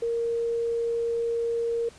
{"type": "tone", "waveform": "sine", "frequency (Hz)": 465.5, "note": "A#4", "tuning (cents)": -2, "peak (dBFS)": -24, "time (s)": [0.02, 1.89], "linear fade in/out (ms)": 5, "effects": ["pink hiss -51 dBFS RMS until 1.98 s", "resampled to 22050 Hz"]}